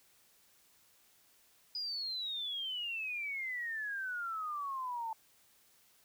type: exponential sweep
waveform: sine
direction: down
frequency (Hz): 4979 to 881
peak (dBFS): -36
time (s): 1.75-5.13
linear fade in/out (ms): 2
effects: white hiss -67 dBFS RMS until 6.04 s